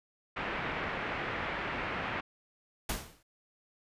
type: low-pass noise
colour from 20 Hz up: white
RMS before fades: -36 dBFS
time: 0.36-2.21 s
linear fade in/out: 10 ms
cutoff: 2300 Hz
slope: 24 dB/octave
type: noise with exponential decay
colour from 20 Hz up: pink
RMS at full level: -30 dBFS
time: 2.89-3.23 s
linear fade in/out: 5 ms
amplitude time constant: 73 ms
effects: resampled to 32000 Hz